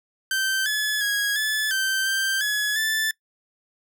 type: tone with pitch steps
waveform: sawtooth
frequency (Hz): 1554 / 1712 / 1653 / 1729 / 1554 / 1569 / 1694 / 1757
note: G6 / A6 / G#6 / A6 / G6 / G6 / G#6 / A6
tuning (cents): -16 / -48 / -9 / -31 / -16 / +1 / +34 / -3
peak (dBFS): -18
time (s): 0.31-3.11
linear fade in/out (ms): 2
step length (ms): 350
effects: noise-tail reverb RT60 0.1 s tail -22 dB re dry